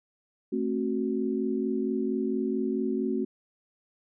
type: chord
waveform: sine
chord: F# diminished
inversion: first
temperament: just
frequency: 222 / 266.4 / 370 Hz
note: A3 / C4 / F#4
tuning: +16 / +31 / 0 cents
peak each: -30 dBFS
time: 0.52-3.25 s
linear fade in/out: 10 ms
effects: none